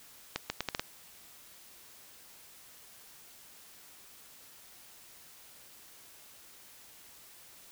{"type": "accelerating click train", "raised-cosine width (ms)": 0.2, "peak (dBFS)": -14, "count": 6, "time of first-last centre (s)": [0.36, 0.795], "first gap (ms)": 140, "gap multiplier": 0.76, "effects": ["white hiss -55 dBFS RMS until 7.71 s"]}